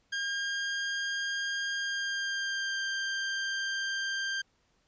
sawtooth tone with pitch glide, 1612 to 1583.4 Hz, G6 to G6, +48 to +17 cents, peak -27 dBFS, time 0.12-4.42 s, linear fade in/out 10 ms, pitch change -31 cents, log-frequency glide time 1.74-2.81 s, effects pink hiss -71 dBFS RMS until 4.87 s + resampled to 16000 Hz

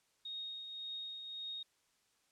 sine tone with tremolo, 3729 Hz, A#7, in tune, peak -40 dBFS, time 0.25-1.63 s, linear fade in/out 5 ms, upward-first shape triangle, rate 1.8 Hz, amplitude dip 45%, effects white hiss -75 dBFS RMS until 2.31 s + low-pass 9000 Hz 12 dB/octave

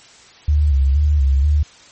sine tone with vibrato, 71 Hz, C#2, 42 cents sharp, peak -11 dBFS, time 0.48-1.63 s, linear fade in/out 5 ms, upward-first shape square, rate 2.1 Hz, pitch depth 76 cents each way, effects white hiss -45 dBFS RMS until 1.91 s + MP3 32 kbps

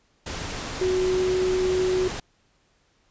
sine tone in noise, 370 Hz, F#4, in tune, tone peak -20 dBFS, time 0.81-2.08 s, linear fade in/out 5 ms, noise pink, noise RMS -32 dBFS, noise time 0.26-2.2 s, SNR +9 dB, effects pink hiss -65 dBFS RMS until 3.1 s + resampled to 16000 Hz

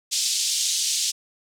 white band-pass noise, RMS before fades -24 dBFS, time 0.11-1.12 s, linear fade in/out 20 ms, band 3400 to 7800 Hz, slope 24 dB/octave, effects none

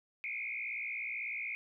sine tone with frequency modulation, 2302 Hz, D7, 35 cents flat, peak -36 dBFS, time 0.24-1.55 s, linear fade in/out 0 ms, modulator 58.1 Hz, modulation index 3.2, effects none

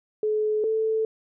sine tone pair in turn, 428.1 / 440.6 Hz, A4 / A4, -47 / +2 cents, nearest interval unison, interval 49 cents, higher second, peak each -21 dBFS, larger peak neither, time 0.23-0.64 / 0.64-1.05 s, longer neither, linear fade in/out 2 ms, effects none

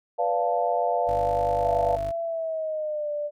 sine chord, B half-diminished seventh, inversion none, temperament equal with one note detuned, 493.9 / 581.6 / 698.5 / 880 Hz, B4 / D5 / F5 / A5, 0 / -17 / 0 / 0 cents, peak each -28 / -28 / -24 / -30 dBFS, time 0.18-1.97 s, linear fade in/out 20 ms
25% pulse tone, 50.2 Hz, G1, 42 cents sharp, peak -30 dBFS, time 1.07-2.12 s, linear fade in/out 20 ms
sine tone with pitch glide, 670 to 590 Hz, E5 to D5, +28 to +8 cents, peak -26 dBFS, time 1.62-3.31 s, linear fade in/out 50 ms, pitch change -220 cents, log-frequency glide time 2.23-3.11 s
effects none

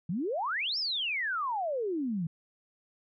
sine exponential two-way sweep, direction up then down, 155 to 5500 to 155 Hz, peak -29 dBFS, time 0.09-2.27 s, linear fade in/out 5 ms, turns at 0.78 s, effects none

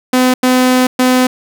sawtooth tone bursts at uneven times, 254 Hz, B3, 49 cents sharp, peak -4 dBFS, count 3, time 0.13-0.34 / 0.43-0.87 / 0.99-1.27 s, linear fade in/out 5 ms, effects none

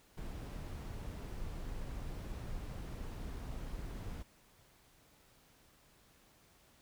brown noise, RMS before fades -43 dBFS, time 0.17-4.23 s, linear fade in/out 10 ms, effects pink hiss -66 dBFS RMS until 6.81 s

